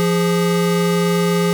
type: tone pair together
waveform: square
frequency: 173.14 / 411.8 Hz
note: F3 / G#4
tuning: -15 / -15 cents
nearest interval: octave + minor third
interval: 1500 cents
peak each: -17 / -19 dBFS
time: 0-1.53 s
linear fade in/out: 0 ms
effects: none